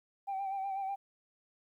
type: tone with vibrato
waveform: sine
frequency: 780 Hz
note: G5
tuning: 9 cents flat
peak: -32 dBFS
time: 0.27-0.96 s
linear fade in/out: 20 ms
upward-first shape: sine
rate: 8.1 Hz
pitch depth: 39 cents each way
effects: tanh soft clip ceiling -31 dBFS + 12-bit